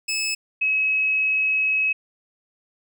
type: tone pair in turn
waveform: 20% pulse / sine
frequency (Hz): 2600 / 2563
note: E7 / E7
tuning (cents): -24 / -49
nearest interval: unison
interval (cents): 25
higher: first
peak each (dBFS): -18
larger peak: neither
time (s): 0.08-0.35 / 0.61-1.93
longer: second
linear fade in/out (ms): 10
effects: none